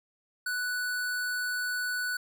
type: tone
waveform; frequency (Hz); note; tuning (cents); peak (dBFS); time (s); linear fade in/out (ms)
square; 1483; F#6; +4; -30; 0.46-2.17; 5
effects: none